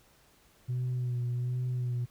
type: tone with vibrato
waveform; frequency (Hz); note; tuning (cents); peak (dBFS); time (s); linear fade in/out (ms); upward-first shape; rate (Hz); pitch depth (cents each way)
sine; 123.8; B2; +5; -27; 0.68-2.06; 20; sine; 1.3; 30
effects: tanh soft clip ceiling -27 dBFS + pink hiss -63 dBFS RMS until 2.1 s

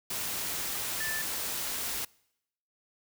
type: tone in noise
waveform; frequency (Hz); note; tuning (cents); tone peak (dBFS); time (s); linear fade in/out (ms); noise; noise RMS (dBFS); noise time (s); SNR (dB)
sine; 1760; A6; 0; -33; 1-1.22; 5; white; -34; 0.1-2.05; -2
effects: noise-tail reverb RT60 0.8 s tail -25 dB re dry

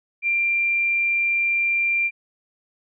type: tone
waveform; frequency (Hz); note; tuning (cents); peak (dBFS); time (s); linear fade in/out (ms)
sine; 2375; D7; +19; -18; 0.22-2.11; 50
effects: none

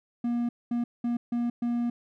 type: tone bursts at uneven times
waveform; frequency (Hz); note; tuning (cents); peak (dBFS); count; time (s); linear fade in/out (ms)
triangle; 238.3; A#3; +38; -23; 5; 0.24-0.49 / 0.71-0.84 / 1.04-1.17 / 1.32-1.5 / 1.62-1.9; 5
effects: none

